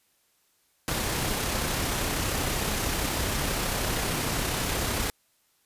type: noise with amplitude modulation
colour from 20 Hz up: pink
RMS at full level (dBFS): -27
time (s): 0.88-5.1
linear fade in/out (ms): 0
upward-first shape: sine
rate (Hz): 32.8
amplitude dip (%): 25
effects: white hiss -68 dBFS RMS until 5.65 s + resampled to 32000 Hz